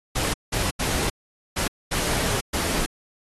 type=noise bursts at uneven times; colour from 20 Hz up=pink; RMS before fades=-25 dBFS; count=6; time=0.15-0.34 / 0.52-0.71 / 0.79-1.1 / 1.56-1.68 / 1.91-2.41 / 2.53-2.86 s; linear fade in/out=10 ms; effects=AAC 32 kbps